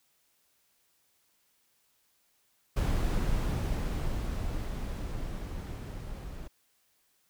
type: noise with level ramp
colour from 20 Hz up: brown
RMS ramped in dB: -27 to -41 dBFS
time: 2.76-6.48 s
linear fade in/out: 10 ms
effects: white hiss -71 dBFS RMS until 7.29 s